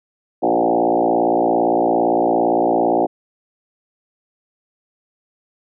sine tone with frequency modulation, 540 Hz, C#5, 45 cents flat, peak -13 dBFS, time 0.42-3.07 s, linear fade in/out 20 ms, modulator 57.6 Hz, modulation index 4.7, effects none

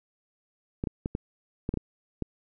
clicks, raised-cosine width 3 ms, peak -16 dBFS, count 8, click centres 0.839 / 0.872 / 1.059 / 1.151 / 1.691 / 1.74 / 1.773 / 2.223 s, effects none

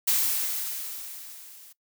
blue noise with level ramp, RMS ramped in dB -22 to -50 dBFS, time 0.07-1.73 s, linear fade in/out 10 ms, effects noise-tail reverb RT60 0.1 s tail -19 dB re dry

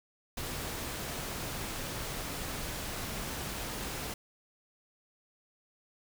pink noise, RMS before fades -38 dBFS, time 0.37-4.14 s, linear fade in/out 5 ms, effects none

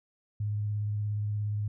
sine tone with vibrato, 104.5 Hz, G#2, 11 cents sharp, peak -28 dBFS, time 0.4-1.68 s, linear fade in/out 5 ms, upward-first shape sine, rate 17 Hz, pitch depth 18 cents each way, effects none

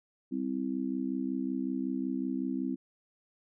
sine chord, C major, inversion second, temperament just, 196.22 / 261.6 / 327 Hz, G3 / C4 / E4, +2 / 0 / -14 cents, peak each -37 / -32 / -37 dBFS, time 0.31-2.76 s, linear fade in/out 20 ms, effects none

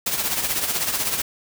white noise with tremolo, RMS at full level -21 dBFS, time 0.06-1.22 s, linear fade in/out 5 ms, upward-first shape triangle, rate 16 Hz, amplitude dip 65%, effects none

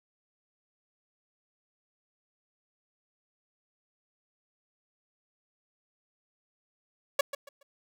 sawtooth tone with echo, 562 Hz, C#5, 24 cents sharp, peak -17 dBFS, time 7.19-7.21 s, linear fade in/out 5 ms, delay 140 ms, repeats 3, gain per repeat -12 dB, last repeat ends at 7.63 s, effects none

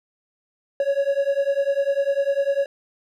triangle beating tone pair, 552 / 562 Hz, C#5 / C#5, -7 / +24 cents, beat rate 10 Hz, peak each -20 dBFS, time 0.8-2.66 s, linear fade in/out 2 ms, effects none

